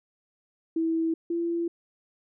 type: tone pair in turn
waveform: sine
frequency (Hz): 326.4 / 339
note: E4 / E4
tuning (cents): -17 / +49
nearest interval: minor second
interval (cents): 66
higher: second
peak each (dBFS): -23 / -25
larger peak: first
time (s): 0.76-1.14 / 1.3-1.68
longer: neither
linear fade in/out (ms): 5
effects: none